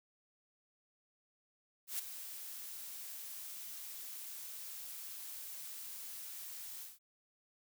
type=noise with ADSR envelope; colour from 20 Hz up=blue; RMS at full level=-37 dBFS; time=1.87-6.99 s; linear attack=120 ms; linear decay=8 ms; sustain=-10 dB; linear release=180 ms; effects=none